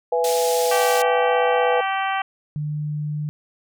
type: chord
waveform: sine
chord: E major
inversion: second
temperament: equal with one note detuned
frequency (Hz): 493.9 / 670.4 / 830.6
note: B4 / E5 / G#5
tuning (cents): 0 / +29 / 0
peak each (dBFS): -19 / -25 / -24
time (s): 0.12-1.81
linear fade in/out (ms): 5
type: band-pass noise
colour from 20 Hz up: white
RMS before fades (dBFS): -29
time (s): 0.24-1.02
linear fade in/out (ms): 2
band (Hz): 2700 to 9400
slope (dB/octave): 12
type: harmonic tone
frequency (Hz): 387.2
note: G4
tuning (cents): -21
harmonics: 2 / 3 / 4 / 5 / 6 / 7 / 8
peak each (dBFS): -23 / -27 / -29 / -31 / -33 / -34 / -35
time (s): 0.71-2.22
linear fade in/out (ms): 5
type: tone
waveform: sine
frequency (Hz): 149.8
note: D3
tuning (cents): +35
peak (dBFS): -23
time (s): 2.56-3.29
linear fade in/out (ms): 0
effects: none